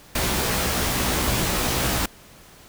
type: noise with comb filter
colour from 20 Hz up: pink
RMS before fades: -23 dBFS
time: 0.15-2.06 s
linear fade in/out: 5 ms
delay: 16 ms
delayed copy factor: +0.7
effects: pink hiss -48 dBFS RMS until 2.68 s